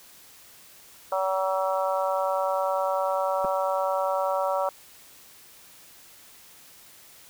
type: harmonic tone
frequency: 190 Hz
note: F#3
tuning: 46 cents sharp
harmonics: 3 / 4 / 5 / 6 / 7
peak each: -26 / -30 / -30 / -33 / -33 dBFS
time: 1.12-4.69 s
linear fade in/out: 2 ms
type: clicks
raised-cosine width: 1 ms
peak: -20 / -20 dBFS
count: 2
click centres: 3.445 / 3.45 s
effects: white hiss -51 dBFS RMS until 7.29 s